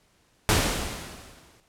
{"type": "noise with exponential decay", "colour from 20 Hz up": "pink", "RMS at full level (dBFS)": -19, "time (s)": [0.49, 1.6], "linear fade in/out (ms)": 0, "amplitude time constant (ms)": 240, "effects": ["pink hiss -64 dBFS RMS until 1.68 s", "low-pass 11000 Hz 12 dB/octave"]}